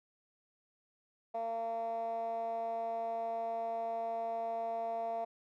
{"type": "tone with band-pass filter", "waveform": "15% pulse", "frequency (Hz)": 228.2, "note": "A#3", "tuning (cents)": -37, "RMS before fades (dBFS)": -37, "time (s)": [1.34, 5.25], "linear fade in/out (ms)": 10, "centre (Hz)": 700, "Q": 4.9, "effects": []}